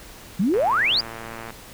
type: exponential sweep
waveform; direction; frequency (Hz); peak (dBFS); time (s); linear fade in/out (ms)
sine; up; 169 to 5140; -17; 0.39-1.01; 10
type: click train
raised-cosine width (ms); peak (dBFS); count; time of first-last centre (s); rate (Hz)
0.5; -20; 111; 0.54-1.505; 114
effects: pink hiss -43 dBFS RMS until 1.73 s